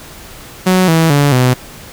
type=tone with pitch steps; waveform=sawtooth; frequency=185 / 162.92 / 143.48 / 126.36 Hz; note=F#3 / E3 / D3 / B2; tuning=0 / -20 / -40 / +40 cents; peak=-4 dBFS; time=0.66-1.54 s; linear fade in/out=10 ms; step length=220 ms; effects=pink hiss -34 dBFS RMS until 1.92 s